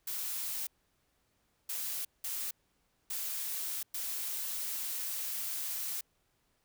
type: noise bursts at uneven times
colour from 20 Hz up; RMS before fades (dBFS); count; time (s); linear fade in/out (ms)
blue; -37; 5; 0.07-0.67 / 1.69-2.05 / 2.24-2.51 / 3.1-3.83 / 3.94-6.01; 5
effects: pink hiss -75 dBFS RMS until 6.64 s